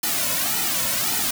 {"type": "noise with flanger", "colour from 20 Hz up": "white", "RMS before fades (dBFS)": -23, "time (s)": [0.03, 1.31], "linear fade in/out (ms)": 5, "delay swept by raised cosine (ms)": [1.8, 2.53], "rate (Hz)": 1.8, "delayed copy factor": -0.95, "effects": []}